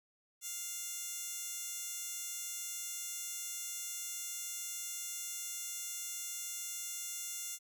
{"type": "tone with high-pass filter", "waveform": "15% pulse", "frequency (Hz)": 698.5, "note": "F5", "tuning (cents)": 0, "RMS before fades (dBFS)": -42, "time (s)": [0.41, 7.59], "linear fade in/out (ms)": 50, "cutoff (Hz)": 6200, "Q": 1.1, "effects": []}